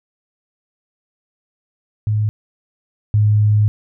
sine tone pair in turn, 106.6 / 105.5 Hz, G#2 / G#2, +46 / +28 cents, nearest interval unison, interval 18 cents, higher first, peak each -14 / -10 dBFS, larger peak second, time 2.07-2.29 / 3.14-3.68 s, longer second, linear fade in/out 0 ms, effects none

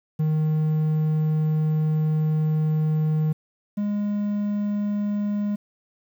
triangle tone pair in turn, 155.2 / 205.9 Hz, D#3 / G#3, -4 / -15 cents, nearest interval perfect fourth, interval 489 cents, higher second, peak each -17 / -20 dBFS, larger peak first, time 0.19-3.33 / 3.77-5.56 s, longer first, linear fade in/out 10 ms, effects 9-bit

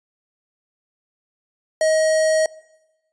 square tone with notch filter, 631 Hz, D#5, 24 cents sharp, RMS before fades -17 dBFS, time 1.81-2.46 s, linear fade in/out 2 ms, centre 2900 Hz, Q 1.1, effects noise-tail reverb RT60 1.0 s tail -22 dB re dry + resampled to 22050 Hz

